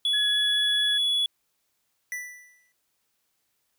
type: tone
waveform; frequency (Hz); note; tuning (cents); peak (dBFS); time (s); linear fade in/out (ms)
triangle; 3394; G#7; +37; -20; 0.05-1.26; 2
type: tone with vibrato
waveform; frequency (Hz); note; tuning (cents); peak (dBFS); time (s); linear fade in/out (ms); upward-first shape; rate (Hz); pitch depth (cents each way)
sine; 1684; G#6; +24; -29; 0.13-0.98; 10; sine; 4.7; 9
type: tone with exponential decay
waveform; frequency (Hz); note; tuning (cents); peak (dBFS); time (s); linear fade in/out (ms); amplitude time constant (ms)
square; 1975.5; B6; 0; -29; 2.12-2.72; 1; 130
effects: white hiss -74 dBFS RMS until 3.78 s